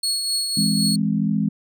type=tone with tremolo; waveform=30% pulse; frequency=4344 Hz; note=C#8; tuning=36 cents flat; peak=-16 dBFS; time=0.03-0.96 s; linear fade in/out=5 ms; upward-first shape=triangle; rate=3.9 Hz; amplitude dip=45%
type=chord; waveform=sine; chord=E augmented; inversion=none; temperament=equal; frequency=164.81 / 207.7 / 261.6 Hz; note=E3 / G#3 / B#3; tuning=0 / 0 / 0 cents; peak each=-23 / -20 / -26 dBFS; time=0.57-1.49 s; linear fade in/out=5 ms
effects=none